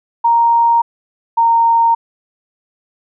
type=tone pair in turn; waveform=sine; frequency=932.3 / 923.2 Hz; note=A#5 / A#5; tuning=0 / -17 cents; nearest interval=unison; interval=17 cents; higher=first; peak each=-8 dBFS; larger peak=neither; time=0.24-0.82 / 1.37-1.95 s; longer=neither; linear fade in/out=10 ms; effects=none